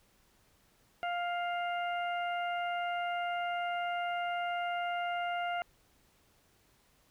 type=harmonic tone; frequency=701 Hz; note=F5; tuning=6 cents sharp; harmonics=1 / 2 / 3 / 4; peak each=-33 / -39 / -43 / -45 dBFS; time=1.03-5.62 s; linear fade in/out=0 ms; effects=pink hiss -68 dBFS RMS until 7.1 s